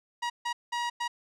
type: tone bursts at uneven times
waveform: sawtooth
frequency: 955 Hz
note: A#5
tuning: 42 cents sharp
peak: -25 dBFS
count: 4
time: 0.22-0.3 / 0.45-0.53 / 0.72-0.9 / 1-1.08 s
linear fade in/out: 10 ms
effects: low-pass 6000 Hz 12 dB/octave